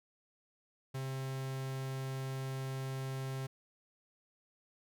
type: tone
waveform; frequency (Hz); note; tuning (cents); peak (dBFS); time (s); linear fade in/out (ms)
45% pulse; 133.1; C3; +30; -37; 0.94-3.47; 10
effects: none